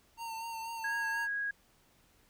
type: tone with vibrato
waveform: square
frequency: 910 Hz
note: A#5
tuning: 42 cents flat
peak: -39 dBFS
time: 0.17-1.28 s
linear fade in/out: 50 ms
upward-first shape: sine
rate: 4.1 Hz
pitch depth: 29 cents each way
type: tone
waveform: sine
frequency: 1649 Hz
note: G#6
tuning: 13 cents flat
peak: -32 dBFS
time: 0.84-1.51 s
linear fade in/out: 5 ms
effects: pink hiss -67 dBFS RMS until 2.29 s